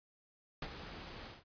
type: noise with ADSR envelope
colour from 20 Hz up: pink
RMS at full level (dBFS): -39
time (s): 0.62-1.44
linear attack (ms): 3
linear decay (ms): 44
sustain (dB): -9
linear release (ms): 180
effects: resampled to 11025 Hz